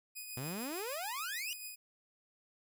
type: tone with tremolo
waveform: 5% pulse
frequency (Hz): 2489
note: D#7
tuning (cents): 0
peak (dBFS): -32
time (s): 0.15-1.76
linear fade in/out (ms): 20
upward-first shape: triangle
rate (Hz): 6.8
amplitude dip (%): 45
type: exponential sweep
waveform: sawtooth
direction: up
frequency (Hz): 119.3 to 3000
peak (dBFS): -35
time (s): 0.37-1.53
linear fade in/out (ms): 0
effects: none

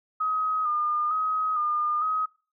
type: tone with vibrato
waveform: sine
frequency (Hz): 1238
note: D#6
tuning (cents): -9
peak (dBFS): -23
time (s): 0.2-2.26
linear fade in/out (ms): 10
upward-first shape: square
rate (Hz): 1.1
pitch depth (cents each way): 37
effects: noise-tail reverb RT60 0.4 s tail -23 dB re dry

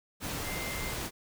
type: tone in noise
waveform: sine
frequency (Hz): 2089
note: C7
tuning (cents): -3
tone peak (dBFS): -40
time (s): 0.43-0.95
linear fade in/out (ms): 50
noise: pink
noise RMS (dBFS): -36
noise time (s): 0.2-1.11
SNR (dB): -7
effects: none

